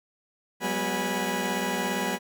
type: tone cluster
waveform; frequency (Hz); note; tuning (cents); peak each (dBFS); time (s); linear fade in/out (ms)
20% pulse; 185.5 / 203 / 246.2 / 826 / 979; F#3 / G#3 / B3 / G#5 / B5; +5 / -39 / -5 / -10 / -15; -28; 0.6-2.19; 50
effects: none